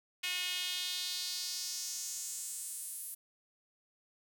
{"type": "tone with high-pass filter sweep", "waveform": "sawtooth", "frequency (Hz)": 361.9, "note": "F#4", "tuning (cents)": -38, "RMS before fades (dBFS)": -39, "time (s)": [0.23, 3.15], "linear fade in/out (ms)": 10, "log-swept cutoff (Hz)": [2600, 11000], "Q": 2.7, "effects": []}